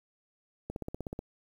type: click train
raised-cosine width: 2 ms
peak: -23 dBFS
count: 9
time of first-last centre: 0.7-1.191 s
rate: 16.3 Hz
effects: 9-bit